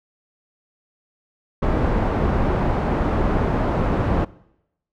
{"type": "low-pass noise", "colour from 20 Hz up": "pink", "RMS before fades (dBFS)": -20, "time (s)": [1.62, 4.25], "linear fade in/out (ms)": 10, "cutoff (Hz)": 1000, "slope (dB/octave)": 12, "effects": ["noise-tail reverb RT60 0.8 s tail -21 dB re dry"]}